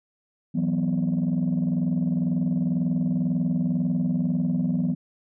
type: chord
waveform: sine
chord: E suspended second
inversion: none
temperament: equal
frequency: 164.81 / 185 / 246.9 Hz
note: E3 / F#3 / B3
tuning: 0 / 0 / 0 cents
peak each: -24 dBFS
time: 0.54-4.95 s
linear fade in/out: 20 ms
effects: tanh soft clip ceiling -17 dBFS